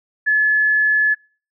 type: tone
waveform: sine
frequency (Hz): 1716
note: A6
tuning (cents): -44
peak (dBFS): -12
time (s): 0.26-1.15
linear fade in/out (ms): 20
effects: noise-tail reverb RT60 0.4 s tail -24 dB re dry